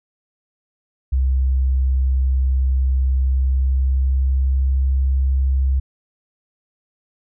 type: tone with pitch glide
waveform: sine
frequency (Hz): 65.41 to 66.51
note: C2 to C2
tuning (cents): 0 to +29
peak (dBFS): -14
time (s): 1.12-5.8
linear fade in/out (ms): 10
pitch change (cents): +29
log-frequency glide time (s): 3.16-4.82
effects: none